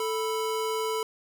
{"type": "tone pair together", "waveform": "square", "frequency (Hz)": [440, 987.8], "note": ["A4", "B5"], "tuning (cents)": [0, 0], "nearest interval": "octave + major second", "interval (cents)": 1400, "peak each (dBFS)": [-29, -33], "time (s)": [0, 1.03], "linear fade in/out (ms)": 2, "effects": []}